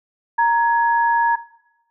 sine tone pair together, 932.3 / 1679.5 Hz, A#5 / G#6, 0 / +19 cents, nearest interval minor seventh, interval 1019 cents, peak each -14 / -20 dBFS, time 0.38-1.36 s, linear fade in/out 10 ms, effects noise-tail reverb RT60 0.9 s tail -18 dB re dry

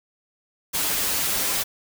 white noise with comb filter, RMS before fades -24 dBFS, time 0.73-1.64 s, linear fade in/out 20 ms, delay 8.3 ms, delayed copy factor -0.9, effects none

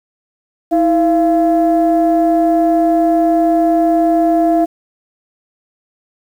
sine tone pair together, 323.6 / 685 Hz, E4 / F5, -32 / -34 cents, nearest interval octave + minor second, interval 1298 cents, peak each -11 dBFS, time 0.71-4.66 s, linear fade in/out 20 ms, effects tanh soft clip ceiling -4 dBFS + 7-bit

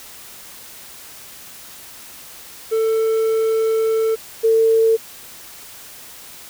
triangle / sine tone pair in turn, 444.8 / 448.9 Hz, A4 / A4, +19 / +35 cents, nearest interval unison, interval 16 cents, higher second, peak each -13 / -11 dBFS, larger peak second, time 2.71-4.16 / 4.43-4.97 s, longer first, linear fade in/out 20 ms, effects white hiss -39 dBFS RMS until 6.49 s

